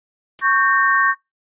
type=noise with exponential decay; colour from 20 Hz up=white; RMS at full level=-32 dBFS; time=0.39-0.46 s; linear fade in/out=0 ms; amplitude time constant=15 ms
type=chord; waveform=sine; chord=G diminished; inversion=second; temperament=equal with one note detuned; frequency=1108.7 / 1568 / 1833.7 Hz; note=Db6 / G6 / Bb6; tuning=0 / 0 / -29 cents; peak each=-16 / -18 / -18 dBFS; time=0.41-1.15 s; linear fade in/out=50 ms
effects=noise-tail reverb RT60 0.2 s tail -23 dB re dry + resampled to 8000 Hz